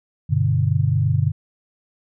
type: chord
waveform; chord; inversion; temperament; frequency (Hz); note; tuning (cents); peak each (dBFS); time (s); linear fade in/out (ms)
sine; G major; none; equal; 98 / 123.47 / 146.83; G2 / B2 / D3; 0 / 0 / 0; -20; 0.29-1.32; 20
effects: none